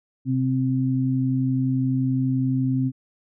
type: tone pair together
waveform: sine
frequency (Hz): 129.93 / 261.6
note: C3 / C4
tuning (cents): -12 / 0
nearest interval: octave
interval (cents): 1212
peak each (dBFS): -22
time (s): 0.25-2.92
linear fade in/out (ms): 50
effects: none